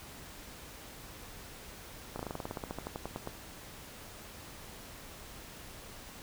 slowing click train, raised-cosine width 1 ms, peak -23 dBFS, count 18, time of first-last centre 2.16-3.274 s, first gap 33 ms, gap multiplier 1.08, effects pink hiss -49 dBFS RMS until 6.22 s

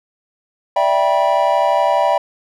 triangle chord, E minor seventh, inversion third, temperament equal with one note detuned, 587.3 / 659.3 / 784 / 969.7 Hz, D5 / E5 / G5 / B5, 0 / 0 / 0 / -32 cents, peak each -16 dBFS, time 0.76-2.18 s, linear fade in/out 5 ms, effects none

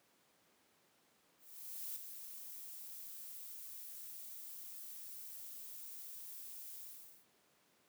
violet noise with ADSR envelope, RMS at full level -43 dBFS, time 1.38-7.27 s, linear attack 580 ms, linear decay 5 ms, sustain -7 dB, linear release 470 ms, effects pink hiss -72 dBFS RMS until 7.88 s + high-pass 200 Hz 12 dB/octave

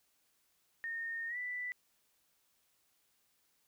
sine tone with pitch glide, 1836 to 1979.2 Hz, A#6 to B6, -27 to +3 cents, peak -37 dBFS, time 0.84-1.72 s, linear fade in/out 0 ms, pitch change +130 cents, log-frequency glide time 1.28-1.37 s, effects white hiss -75 dBFS RMS until 3.67 s

